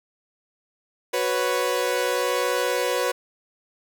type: chord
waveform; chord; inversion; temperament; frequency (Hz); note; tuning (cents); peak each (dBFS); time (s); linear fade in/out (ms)
sawtooth; F# suspended fourth; none; equal; 370 / 493.9 / 554.4; F#4 / B4 / C#5; 0 / 0 / 0; -25 / -20 / -23; 1.13-3.12; 10
effects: 9-bit